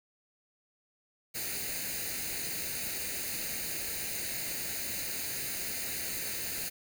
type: noise with comb filter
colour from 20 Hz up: white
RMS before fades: -36 dBFS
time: 1.34-6.7 s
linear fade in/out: 20 ms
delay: 0.45 ms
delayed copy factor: +0.7
effects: none